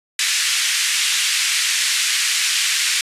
pink band-pass noise, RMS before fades -19 dBFS, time 0.19-3.01 s, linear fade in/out 2 ms, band 1900 to 9400 Hz, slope 24 dB/octave, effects resampled to 32000 Hz

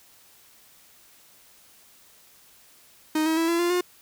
45% pulse tone with pitch steps, 311.1 / 319.8 / 328.8 / 338.1 / 347.6 / 357.4 Hz, D#4 / D#4 / E4 / E4 / F4 / F4, 0 / +48 / -4 / +44 / -8 / +40 cents, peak -21 dBFS, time 3.15-3.81 s, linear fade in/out 5 ms, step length 110 ms, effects white hiss -55 dBFS RMS until 4.01 s

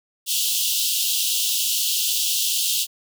pink high-pass noise, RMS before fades -22 dBFS, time 0.26-2.87 s, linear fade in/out 50 ms, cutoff 2800 Hz, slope 96 dB/octave, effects none

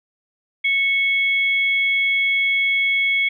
sine tone pair together, 2205 / 3328 Hz, C#7 / G#7, -10 / +3 cents, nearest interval perfect fifth, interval 713 cents, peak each -16 / -26 dBFS, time 0.64-3.29 s, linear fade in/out 10 ms, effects none

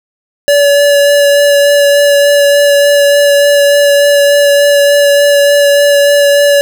square tone with vibrato, 572 Hz, D5, 46 cents flat, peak -5 dBFS, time 0.48-6.61 s, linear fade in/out 0 ms, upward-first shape sine, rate 3.4 Hz, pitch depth 11 cents each way, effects none

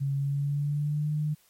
sine tone with pitch glide, 138.59 to 151.13 Hz, C#3 to D3, 0 to +50 cents, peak -25 dBFS, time 0-1.35 s, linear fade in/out 20 ms, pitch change +150 cents, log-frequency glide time 0.14-1.12 s, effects white hiss -63 dBFS RMS until 1.49 s + MP3 64 kbps

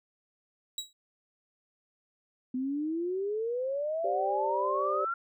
30% pulse tone with exponential decay, 3868 Hz, B7, 37 cents flat, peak -27 dBFS, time 0.78-0.93 s, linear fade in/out 2 ms, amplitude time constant 31 ms
sine exponential sweep, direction up, 250 to 1396.9 Hz, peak -29 dBFS, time 2.54-5.14 s, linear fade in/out 5 ms
sine chord, G suspended fourth, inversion none, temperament equal, 392 / 523.3 / 587.3 Hz, G4 / C5 / D5, 0 / 0 / 0 cents, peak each -34 / -35 / -32 dBFS, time 4.04-5.05 s, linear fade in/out 5 ms
effects none

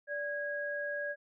sine tone pair together, 582 / 1646.1 Hz, D5 / G#6, -16 / -16 cents, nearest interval octave + tritone, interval 1800 cents, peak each -37 / -36 dBFS, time 0.07-1.16 s, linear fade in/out 50 ms, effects none

